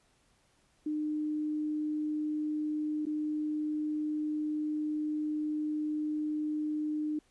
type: tone with dropouts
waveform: sine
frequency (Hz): 303.7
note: D#4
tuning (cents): -42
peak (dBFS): -30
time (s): 0.86-7.19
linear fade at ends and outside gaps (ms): 5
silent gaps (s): 3.055-3.066
effects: pink hiss -69 dBFS RMS until 7.3 s + resampled to 24000 Hz